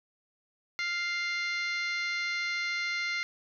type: harmonic tone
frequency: 698.5 Hz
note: F5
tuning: in tune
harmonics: 2 / 3 / 4 / 5 / 6 / 7 / 8 / 9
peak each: -37 / -31 / -44 / -45 / -39 / -49 / -49 / -51 dBFS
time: 0.79-3.23 s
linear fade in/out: 0 ms
effects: none